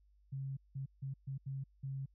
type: tone bursts at uneven times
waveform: sine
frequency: 135.6 Hz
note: C#3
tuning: 38 cents flat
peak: -38 dBFS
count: 6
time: 0.32-0.57 / 0.75-0.86 / 1.02-1.14 / 1.27-1.38 / 1.46-1.64 / 1.83-2.06 s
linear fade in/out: 10 ms
effects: added 50 Hz sine -65 dBFS peak until 2.14 s